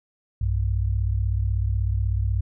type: tone pair together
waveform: sine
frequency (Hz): 61.74 / 98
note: B1 / G2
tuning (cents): 0 / 0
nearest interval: minor sixth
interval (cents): 800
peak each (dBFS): -23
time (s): 0.41-2.41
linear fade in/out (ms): 5
effects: none